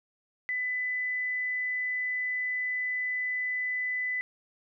sine tone, 2000 Hz, B6, 21 cents sharp, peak -28 dBFS, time 0.49-4.21 s, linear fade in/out 0 ms, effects none

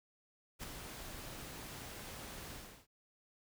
pink noise with ADSR envelope, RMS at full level -42 dBFS, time 0.59-2.87 s, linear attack 43 ms, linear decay 5 ms, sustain -6 dB, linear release 350 ms, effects none

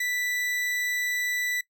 40% pulse tone, 1975.5 Hz, B6, in tune, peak -25 dBFS, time 0-1.61 s, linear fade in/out 5 ms, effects noise-tail reverb RT60 0.1 s tail -21 dB re dry

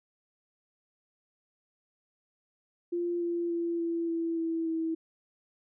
sine tone with pitch steps, 346.9 / 343.1 / 339.4 / 335.7 / 332 / 328.4 / 324.8 Hz, F4 / F4 / F4 / E4 / E4 / E4 / E4, -12 / -31 / -49 / +32 / +12 / -6 / -26 cents, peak -28 dBFS, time 2.92-4.95 s, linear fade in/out 10 ms, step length 290 ms, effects none

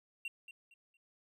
triangle tone with echo, 2745 Hz, F7, 31 cents flat, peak -36 dBFS, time 0.25-0.28 s, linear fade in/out 2 ms, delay 230 ms, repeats 3, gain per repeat -11 dB, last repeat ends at 0.97 s, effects none

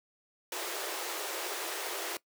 pink high-pass noise, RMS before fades -37 dBFS, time 0.52-2.17 s, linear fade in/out 2 ms, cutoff 330 Hz, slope 96 dB/octave, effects noise-tail reverb RT60 0.1 s tail -20 dB re dry

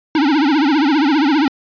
square tone with vibrato, 293.7 Hz, D4, in tune, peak -12 dBFS, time 0.15-1.48 s, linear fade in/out 2 ms, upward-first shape triangle, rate 15 Hz, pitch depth 210 cents each way, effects resampled to 11025 Hz

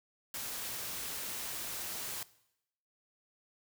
white noise, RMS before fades -40 dBFS, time 0.34-2.23 s, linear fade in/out 2 ms, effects noise-tail reverb RT60 0.8 s tail -19 dB re dry

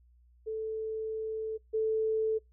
sine tone pair in turn, 439.3 / 439.3 Hz, A4 / A4, -3 / -3 cents, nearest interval unison, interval 0 cents, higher neither, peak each -32 / -26 dBFS, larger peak second, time 0.46-1.58 / 1.73-2.39 s, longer first, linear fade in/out 20 ms, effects noise-tail reverb RT60 0.2 s tail -26 dB re dry + added 60 Hz sine -59 dBFS peak until 2.52 s

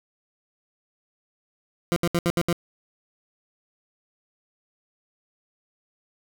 20% pulse tone bursts, 172 Hz, F3, 26 cents flat, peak -15 dBFS, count 6, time 1.92-2.527 s, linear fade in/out 0 ms, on 42 ms, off 71 ms, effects none

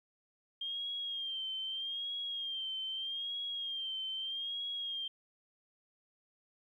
sine tone with vibrato, 3200 Hz, G7, 35 cents sharp, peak -36 dBFS, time 0.61-5.08 s, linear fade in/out 5 ms, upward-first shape sine, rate 0.8 Hz, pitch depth 61 cents each way, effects 12-bit

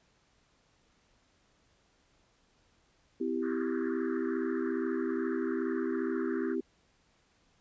sine chord, C major, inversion none, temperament equal with one note detuned, 255.1 / 329.6 / 392 Hz, C4 / E4 / G4, -44 / 0 / 0 cents, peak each -34 dBFS, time 3.2-6.61 s, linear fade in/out 10 ms
white band-pass noise, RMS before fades -46 dBFS, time 3.41-6.56 s, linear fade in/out 50 ms, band 1100 to 1800 Hz, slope 96 dB/octave
effects pink hiss -69 dBFS RMS until 7.6 s + resampled to 16000 Hz

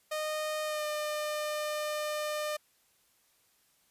sawtooth tone with pitch glide, 615 to 603.4 Hz, D#5 to D5, -20 to +47 cents, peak -28 dBFS, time 0.11-2.57 s, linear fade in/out 10 ms, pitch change -33 cents, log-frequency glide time 0.64-0.85 s, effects white hiss -69 dBFS RMS until 3.9 s + resampled to 32000 Hz

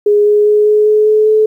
sine tone with pitch steps, 414.5 / 417.4 / 420.3 / 423.2 / 426.2 / 429.1 / 432.1 Hz, G#4 / G#4 / G#4 / G#4 / G#4 / A4 / A4, -3 / +9 / +21 / +33 / +45 / -43 / -31 cents, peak -6 dBFS, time 0.06-1.46 s, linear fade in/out 5 ms, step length 200 ms, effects 8-bit

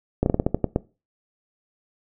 slowing click train, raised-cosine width 2 ms, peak -6 dBFS, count 9, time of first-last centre 0.23-0.761 s, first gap 31 ms, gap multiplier 1.21, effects noise-tail reverb RT60 0.3 s tail -20 dB re dry

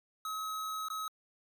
square tone with dropouts, 1279 Hz, D#6, 47 cents sharp, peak -36 dBFS, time 0.25-1.08 s, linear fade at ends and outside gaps 2 ms, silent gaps 0.885-0.901 s, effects MP3 96 kbps

